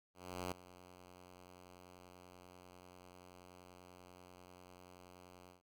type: tone with ADSR envelope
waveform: 5% pulse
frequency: 90.3 Hz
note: F#2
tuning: 42 cents flat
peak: -28 dBFS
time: 0.14-5.62 s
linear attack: 380 ms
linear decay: 6 ms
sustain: -18 dB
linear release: 130 ms
effects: none